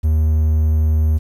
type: tone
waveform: triangle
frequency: 77.78 Hz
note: D#2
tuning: in tune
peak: -10 dBFS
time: 0.03-1.19 s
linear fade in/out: 20 ms
effects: 8-bit